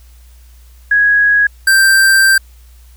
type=tone pair in turn; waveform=sine / square; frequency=1661.2 / 1571 Hz; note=G#6 / G6; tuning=0 / +3 cents; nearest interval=minor second; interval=97 cents; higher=first; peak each=-7 dBFS; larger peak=neither; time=0.91-1.47 / 1.67-2.38 s; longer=second; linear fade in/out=5 ms; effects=added 60 Hz sine -38 dBFS peak until 2.96 s + white hiss -51 dBFS RMS until 2.96 s